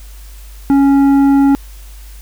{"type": "tone with tanh clipping", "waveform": "sine", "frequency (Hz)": 277.2, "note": "C#4", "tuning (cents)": 0, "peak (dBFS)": -8, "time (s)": [0.7, 1.55], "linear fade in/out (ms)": 0, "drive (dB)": 9, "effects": ["added 50 Hz sine -31 dBFS peak until 2.21 s", "white hiss -43 dBFS RMS until 2.21 s"]}